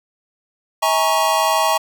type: chord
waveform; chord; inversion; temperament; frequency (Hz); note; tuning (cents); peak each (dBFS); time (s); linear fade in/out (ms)
square; A# half-diminished seventh; second; equal with one note detuned; 643.5 / 830.6 / 932.3 / 1108.7; E5 / G#5 / A#5 / C#6; -42 / 0 / 0 / 0; -21; 0.82-1.78; 10
effects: none

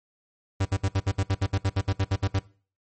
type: tone bursts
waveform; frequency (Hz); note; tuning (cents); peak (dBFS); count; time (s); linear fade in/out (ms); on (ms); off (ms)
45% pulse; 96.8; G2; -21; -21; 16; 0.6-2.394; 10; 54; 62
effects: noise-tail reverb RT60 0.4 s tail -20 dB re dry + MP3 32 kbps

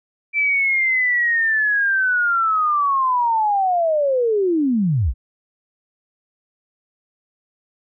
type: linear sweep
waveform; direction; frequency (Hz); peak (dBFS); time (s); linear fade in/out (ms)
sine; down; 2339 to 46.09; -15; 0.33-5.14; 50
effects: none

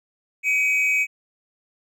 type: tone pair together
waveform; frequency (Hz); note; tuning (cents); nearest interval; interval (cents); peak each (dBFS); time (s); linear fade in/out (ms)
triangle; 2271 / 2521; C#7 / D#7; +41 / +22; major second; 181; -19; 0.43-1.07; 50
effects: none

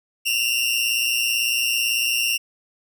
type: tone pair together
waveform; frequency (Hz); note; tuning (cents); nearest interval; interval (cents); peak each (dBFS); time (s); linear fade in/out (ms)
sawtooth; 2707 / 2825; E7 / F7; +45 / +19; minor second; 74; -19; 0.25-2.38; 20
effects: none

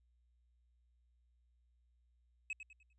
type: tone with echo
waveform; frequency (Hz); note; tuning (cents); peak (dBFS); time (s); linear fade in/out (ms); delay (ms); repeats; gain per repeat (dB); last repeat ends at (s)
triangle; 2562; E7; -50; -36; 2.5-2.53; 2; 100; 4; -9; 2.93
effects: added 60 Hz sine -70 dBFS peak until 2.98 s + resampled to 22050 Hz

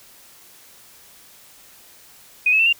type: tone with pitch steps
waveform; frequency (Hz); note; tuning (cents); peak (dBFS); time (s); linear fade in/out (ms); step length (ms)
sine; 2489 / 2583 / 2680 / 2781; D#7 / E7 / E7 / F7; 0 / -36 / +28 / -8; -13; 2.46-2.728; 5; 67
effects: white hiss -48 dBFS RMS until 2.79 s

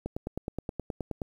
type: click train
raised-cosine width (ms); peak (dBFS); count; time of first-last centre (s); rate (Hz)
2; -19; 12; 0.06-1.218; 9.5
effects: 9-bit

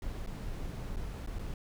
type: noise with dropouts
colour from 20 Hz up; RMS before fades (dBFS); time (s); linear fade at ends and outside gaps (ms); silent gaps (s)
brown; -38; 0.02-1.54; 2; 0.263-0.272 / 0.961-0.968 / 1.264-1.273 / 1.387-1.392
effects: none

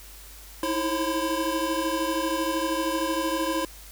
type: tone cluster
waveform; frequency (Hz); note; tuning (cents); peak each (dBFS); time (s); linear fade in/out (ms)
square; 317.2 / 330.1 / 539 / 1017; D#4 / E4 / C#5 / C6; +33 / +2 / -49 / -50; -31; 0.63-3.65; 2
effects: added 50 Hz sine -46 dBFS peak until 3.91 s + white hiss -47 dBFS RMS until 3.91 s

